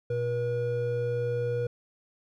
triangle tone pair together, 120.2 / 481.3 Hz, B2 / B4, -46 / -45 cents, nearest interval 2 octaves, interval 2401 cents, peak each -29 / -26 dBFS, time 0.1-1.67 s, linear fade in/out 5 ms, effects none

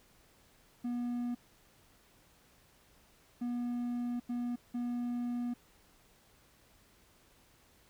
triangle tone bursts at uneven times, 241.9 Hz, B3, 36 cents flat, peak -31 dBFS, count 4, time 0.84-1.35 / 3.41-4.2 / 4.29-4.56 / 4.74-5.54 s, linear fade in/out 10 ms, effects pink hiss -65 dBFS RMS until 7.89 s

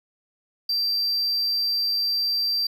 triangle tone, 4699 Hz, D8, in tune, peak -20 dBFS, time 0.69-2.67 s, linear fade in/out 5 ms, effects none

